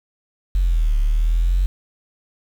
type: linear two-way sweep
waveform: sine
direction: down then up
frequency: 46.25 to 35.76 to 46.25 Hz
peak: -13 dBFS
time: 0.55-1.66 s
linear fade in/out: 0 ms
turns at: 0.98 s
effects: tanh soft clip ceiling -10 dBFS + 7-bit